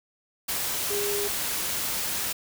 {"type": "tone in noise", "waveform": "sine", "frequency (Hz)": 408.1, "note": "G#4", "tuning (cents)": -30, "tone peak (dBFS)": -28, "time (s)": [0.9, 1.28], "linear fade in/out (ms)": 10, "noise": "white", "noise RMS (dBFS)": -29, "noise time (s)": [0.48, 2.33], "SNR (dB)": -2, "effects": []}